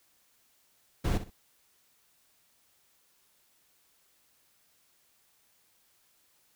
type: noise with echo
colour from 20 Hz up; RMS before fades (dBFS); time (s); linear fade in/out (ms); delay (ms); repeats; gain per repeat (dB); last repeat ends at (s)
brown; -27; 1.04-1.18; 10; 62; 2; -12; 1.304
effects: white hiss -68 dBFS RMS until 6.55 s